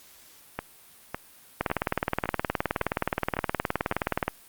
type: two click trains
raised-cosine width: 0.5 ms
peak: -9 / -14 dBFS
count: 52 / 7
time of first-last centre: 1.61-4.28 / 0.59-3.923 s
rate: 19.1 / 1.8 Hz
effects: white hiss -53 dBFS RMS until 4.48 s + Opus 48 kbps